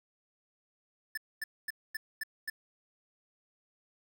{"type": "tone bursts", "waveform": "square", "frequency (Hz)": 1753, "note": "A6", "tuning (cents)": -7, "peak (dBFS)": -34, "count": 6, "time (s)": [1.15, 2.5], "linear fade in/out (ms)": 5, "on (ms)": 25, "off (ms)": 240, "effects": ["10-bit"]}